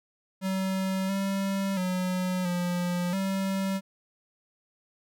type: tone with pitch steps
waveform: square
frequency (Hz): 190.2 / 195.3 / 183.3 / 176.8 / 193.2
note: F#3 / G3 / F#3 / F3 / G3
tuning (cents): +48 / -6 / -16 / +22 / -25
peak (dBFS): -27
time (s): 0.41-3.81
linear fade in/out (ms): 50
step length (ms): 680
effects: none